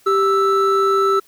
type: tone pair together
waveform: triangle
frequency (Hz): 392 / 1318.5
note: G4 / E6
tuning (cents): 0 / 0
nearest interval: octave + major sixth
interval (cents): 2100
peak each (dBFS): -14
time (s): 0.06-1.2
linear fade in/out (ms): 10
effects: white hiss -53 dBFS RMS until 1.27 s